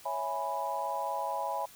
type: chord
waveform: sine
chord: C# minor seventh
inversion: none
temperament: equal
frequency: 554.4 / 659.3 / 830.6 / 987.8 Hz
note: C#5 / E5 / G#5 / B5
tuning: 0 / 0 / 0 / 0 cents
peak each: -39 / -38 / -35 / -35 dBFS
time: 0.05-1.66 s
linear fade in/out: 10 ms
effects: white hiss -54 dBFS RMS until 1.75 s